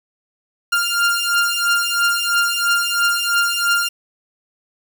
sawtooth beating tone pair, 1396.9 / 1399.9 Hz, F6 / F6, 0 / +4 cents, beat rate 3 Hz, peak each -15 dBFS, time 0.72-3.89 s, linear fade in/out 10 ms, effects 7-bit

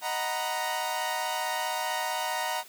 sawtooth chord, B major seventh, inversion first, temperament equal, 622.3 / 740 / 932.3 / 987.8 Hz, D#5 / F#5 / A#5 / B5, 0 / 0 / 0 / 0 cents, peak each -33 / -30 / -28 / -34 dBFS, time 0.01-2.64 s, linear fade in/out 50 ms, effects white hiss -51 dBFS RMS until 2.68 s + high-pass 150 Hz 12 dB/octave

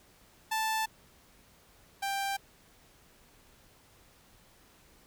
sawtooth tone pair in turn, 880 / 788.5 Hz, A5 / G5, 0 / +10 cents, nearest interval major second, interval 190 cents, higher first, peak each -25 / -27 dBFS, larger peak first, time 0.51-0.86 / 2.02-2.37 s, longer neither, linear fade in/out 10 ms, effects pink hiss -61 dBFS RMS until 5.06 s

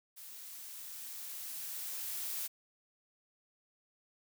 blue noise with level ramp, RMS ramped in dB -50 to -38 dBFS, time 0.16-2.48 s, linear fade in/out 20 ms, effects none

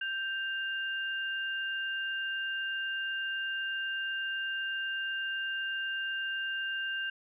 sine tone pair together, 1568 / 2803 Hz, G6 / F7, 0 / +6 cents, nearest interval minor seventh, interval 1006 cents, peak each -33 / -37 dBFS, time 0.01-7.1 s, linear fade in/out 5 ms, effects none

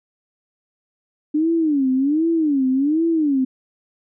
sine tone with vibrato, 293.7 Hz, D4, in tune, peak -15 dBFS, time 1.34-3.45 s, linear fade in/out 10 ms, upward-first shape sine, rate 1.3 Hz, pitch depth 220 cents each way, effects none

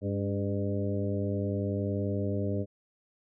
harmonic tone with a mistuned harmonic, 100.6 Hz, G2, 45 cents sharp, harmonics 1 / 2 / 3 / 4 / 5 / 6, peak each -31 / -34 / -36 / -37 / -38 / -39 dBFS, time 0.01-2.66 s, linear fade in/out 50 ms, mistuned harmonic 3, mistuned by -54 cents, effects none

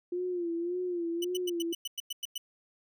sine tone with vibrato, 349.2 Hz, F4, in tune, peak -30 dBFS, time 0.12-1.73 s, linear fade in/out 5 ms, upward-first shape sine, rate 1.8 Hz, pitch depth 73 cents each way
sawtooth tone bursts, 2973 Hz, F#7, 8 cents sharp, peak -30 dBFS, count 10, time 1.22-2.38 s, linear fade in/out 5 ms, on 26 ms, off 100 ms
effects none

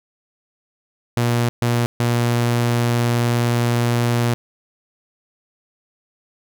sawtooth tone bursts at uneven times, 119.3 Hz, A#2, 41 cents sharp, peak -12 dBFS, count 3, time 1.17-1.49 / 1.62-1.86 / 2-4.34 s, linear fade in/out 0 ms, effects none

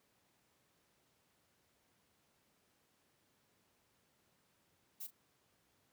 violet noise with echo, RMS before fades -45 dBFS, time 5-5.07 s, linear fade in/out 10 ms, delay 38 ms, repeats 1, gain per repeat -15 dB, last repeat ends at 5.108 s, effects pink hiss -75 dBFS RMS until 5.92 s + high-pass 100 Hz 12 dB/octave

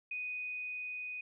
sine tone with level ramp, 2489 Hz, D#7, in tune, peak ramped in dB -36 to -39 dBFS, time 0.11-1.21 s, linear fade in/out 5 ms, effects none

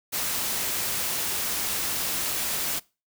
white noise, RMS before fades -28 dBFS, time 0.12-2.8 s, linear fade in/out 20 ms, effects noise-tail reverb RT60 0.3 s tail -23 dB re dry

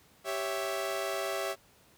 sawtooth chord, C# diminished, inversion second, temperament equal, 392 / 554.4 / 659.3 Hz, G4 / C#5 / E5, 0 / 0 / 0 cents, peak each -33 / -33 / -31 dBFS, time 0.24-1.56 s, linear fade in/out 50 ms, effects pink hiss -62 dBFS RMS until 1.97 s + high-pass 60 Hz 12 dB/octave

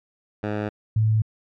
10% pulse / sine tone pair in turn, 105.1 / 109.33 Hz, G#2 / A2, +21 / -11 cents, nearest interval minor second, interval 68 cents, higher second, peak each -16 dBFS, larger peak neither, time 0.43-0.69 / 0.96-1.22 s, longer neither, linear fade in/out 5 ms, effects low-pass 2000 Hz 12 dB/octave + MP3 96 kbps

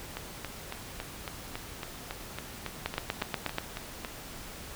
two click trains, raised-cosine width 0.3 ms, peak -13 / -19 dBFS, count 7 / 15, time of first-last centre 2.86-3.584 / 0.17-4.048 s, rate 8.29 / 3.61 Hz, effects pink hiss -44 dBFS RMS until 4.75 s

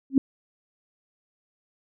sine tone with exponential growth, 269.9 Hz, C#4, 46 cents flat, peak -10 dBFS, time 0.1-0.18 s, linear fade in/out 2 ms, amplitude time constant 16 ms, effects none

